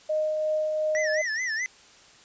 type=tone with tremolo; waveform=sine; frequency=618 Hz; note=D#5; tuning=12 cents flat; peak=-22 dBFS; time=0.09-1.22 s; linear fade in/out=10 ms; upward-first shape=triangle; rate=2.8 Hz; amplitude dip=30%
type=tone with vibrato; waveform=square; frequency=1878 Hz; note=A#6; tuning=12 cents sharp; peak=-27 dBFS; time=0.95-1.66 s; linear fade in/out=0 ms; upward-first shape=sine; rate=4.7 Hz; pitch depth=150 cents each way
effects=white hiss -53 dBFS RMS until 2.24 s + resampled to 16000 Hz